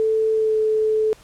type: tone with pitch glide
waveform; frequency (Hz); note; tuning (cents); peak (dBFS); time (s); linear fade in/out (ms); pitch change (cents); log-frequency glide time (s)
sine; 439.8 to 434.2; A4 to A4; -1 to -23; -16; 0-1.13; 0; -22; 0.32-0.58
effects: pink hiss -50 dBFS RMS until 1.23 s + low-pass 11000 Hz 12 dB/octave